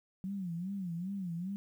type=tone with vibrato; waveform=sine; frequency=182.8 Hz; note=F#3; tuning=21 cents flat; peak=-35 dBFS; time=0.24-1.56 s; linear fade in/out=0 ms; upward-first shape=sine; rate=2.5 Hz; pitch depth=160 cents each way; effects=11-bit